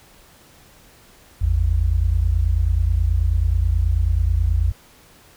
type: tone pair together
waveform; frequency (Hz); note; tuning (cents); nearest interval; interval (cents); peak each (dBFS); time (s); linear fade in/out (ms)
sine; 54.01 / 83.3; A1 / E2; -31 / +19; minor sixth; 750; -18; 1.41-4.72; 10
effects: pink hiss -50 dBFS RMS until 5.36 s